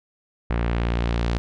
sawtooth tone with low-pass filter sweep, 58.27 Hz, A#1, in tune, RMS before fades -23 dBFS, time 0.5-1.38 s, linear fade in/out 0 ms, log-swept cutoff 2100 to 4800 Hz, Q 1.2, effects none

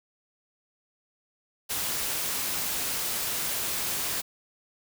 white noise, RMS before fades -30 dBFS, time 1.69-4.22 s, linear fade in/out 20 ms, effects none

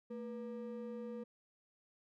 triangle ring-modulated tone, 354 Hz, F4, 23 cents sharp, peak -37 dBFS, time 0.1-1.24 s, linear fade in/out 10 ms, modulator 131 Hz, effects none

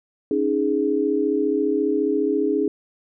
sine chord, C# suspended second, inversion none, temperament just, 277.2 / 311.8 / 415.8 Hz, C#4 / D#4 / G#4, 0 / +4 / +2 cents, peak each -24 / -23 / -21 dBFS, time 0.31-2.68 s, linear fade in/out 2 ms, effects none

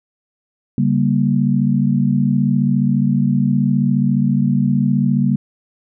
sine chord, G diminished, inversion second, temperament just, 141.12 / 196 / 235.2 Hz, Db3 / G3 / Bb3, +31 / 0 / +16 cents, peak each -17 dBFS, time 0.78-5.36 s, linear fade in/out 2 ms, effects none

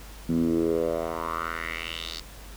10% pulse tone with band-pass filter sweep, 82.41 Hz, E2, in tune, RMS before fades -28 dBFS, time 0.29-2.2 s, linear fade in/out 5 ms, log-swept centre 210 to 4600 Hz, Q 3.7, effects added 50 Hz sine -43 dBFS peak until 2.56 s + pink hiss -47 dBFS RMS until 2.56 s

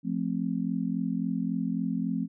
sine chord, F major, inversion none, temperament just, 174.61 / 218.3 / 261.9 Hz, F3 / A3 / C4, 0 / -13 / +2 cents, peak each -31 dBFS, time 0.03-2.28 s, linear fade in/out 50 ms, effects none

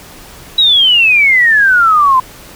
sine exponential sweep, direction down, 3906 to 1010 Hz, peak -5 dBFS, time 0.58-2.2 s, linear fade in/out 5 ms, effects pink hiss -35 dBFS RMS until 2.55 s

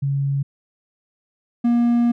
sine / triangle tone pair in turn, 139.1 / 237.6 Hz, C#3 / A#3, +6 / +33 cents, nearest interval major sixth, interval 927 cents, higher second, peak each -18 / -12 dBFS, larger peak second, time 0.02-0.43 / 1.64-2.12 s, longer second, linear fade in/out 10 ms, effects none

